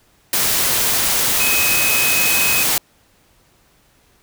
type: tone in noise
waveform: sine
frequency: 2533 Hz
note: D#7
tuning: 30 cents sharp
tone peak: -18 dBFS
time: 1.4-2.63 s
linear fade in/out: 2 ms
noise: white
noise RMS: -17 dBFS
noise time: 0.33-2.78 s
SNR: -4 dB
effects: pink hiss -56 dBFS RMS until 4.22 s